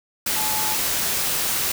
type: tone in noise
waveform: sine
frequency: 860 Hz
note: A5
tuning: 40 cents flat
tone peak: -28 dBFS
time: 0.36-0.75 s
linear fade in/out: 5 ms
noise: white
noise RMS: -23 dBFS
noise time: 0.26-1.72 s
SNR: -8 dB
effects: none